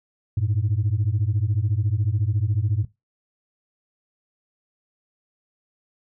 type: beating tone pair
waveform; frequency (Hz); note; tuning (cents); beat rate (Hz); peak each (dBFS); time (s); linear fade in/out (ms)
sine; 97.6 / 111.6; G2 / A2; -7 / +25; 14; -21; 0.37-2.85; 5
effects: noise-tail reverb RT60 0.2 s tail -18 dB re dry + tanh soft clip ceiling -15 dBFS